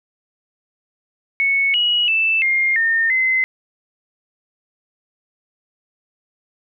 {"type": "tone with pitch steps", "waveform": "sine", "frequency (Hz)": [2210, 2909, 2646, 2121, 1822, 2054], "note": ["C#7", "F#7", "E7", "C7", "A#6", "C7"], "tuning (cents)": [-6, -30, 6, 23, -40, -33], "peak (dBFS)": -14, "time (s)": [1.4, 3.44], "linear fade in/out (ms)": 0, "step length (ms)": 340, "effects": []}